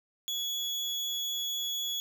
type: tone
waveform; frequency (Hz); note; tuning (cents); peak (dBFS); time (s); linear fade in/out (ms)
35% pulse; 3376; G#7; +28; -29; 0.28-2; 0
effects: none